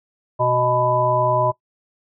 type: harmonic tone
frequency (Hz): 124.3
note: B2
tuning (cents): +12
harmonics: 1 / 3 / 5 / 7 / 8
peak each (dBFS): -24 / -27 / -19 / -28 / -20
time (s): 0.39-1.52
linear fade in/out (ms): 20
effects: noise-tail reverb RT60 0.1 s tail -19 dB re dry